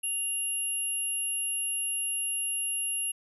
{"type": "tone pair together", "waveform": "sine", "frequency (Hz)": [2800, 11200], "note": ["F7", "F9"], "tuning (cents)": [4, 4], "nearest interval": "2 octaves", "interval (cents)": 2400, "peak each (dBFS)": [-35, -29], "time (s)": [0.03, 3.12], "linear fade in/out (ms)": 10, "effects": []}